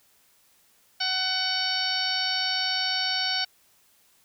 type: harmonic tone with a mistuned harmonic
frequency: 750 Hz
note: F#5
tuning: 23 cents sharp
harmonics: 1 / 2 / 3 / 4 / 5 / 6 / 7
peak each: -34 / -32 / -34 / -32 / -34 / -29 / -31 dBFS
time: 1-3.45 s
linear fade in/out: 10 ms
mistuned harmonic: 7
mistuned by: +66 cents
effects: white hiss -62 dBFS RMS until 4.24 s